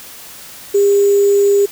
sine tone with sample-and-hold, 402.3 Hz, G4, 45 cents sharp, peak -8 dBFS, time 0.74-1.66 s, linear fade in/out 10 ms, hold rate 7350 Hz, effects white hiss -35 dBFS RMS until 1.71 s

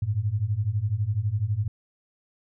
sine beating tone pair, 98 / 110 Hz, G2 / A2, 0 / 0 cents, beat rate 12 Hz, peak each -27 / -25 dBFS, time 0.02-1.68 s, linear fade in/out 5 ms, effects none

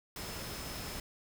sine tone in noise, 5190 Hz, E8, 28 cents flat, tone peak -50 dBFS, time 0.16-1 s, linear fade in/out 2 ms, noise pink, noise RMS -42 dBFS, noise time 0.16-1 s, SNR -11 dB, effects none

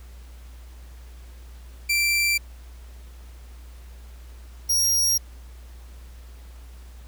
sawtooth tone pair in turn, 2349 / 5626 Hz, D7 / F8, 0 / +12 cents, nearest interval octave + minor third, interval 1512 cents, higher second, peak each -16 dBFS, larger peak neither, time 1.89-2.38 / 4.69-5.18 s, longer neither, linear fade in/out 10 ms, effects added 60 Hz sine -40 dBFS peak until 7.07 s + pink hiss -54 dBFS RMS until 7.07 s

